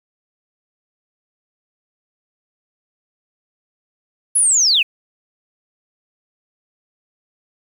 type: linear sweep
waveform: sine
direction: down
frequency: 10670 to 2400 Hz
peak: -11 dBFS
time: 4.35-4.83 s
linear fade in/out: 10 ms
effects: 7-bit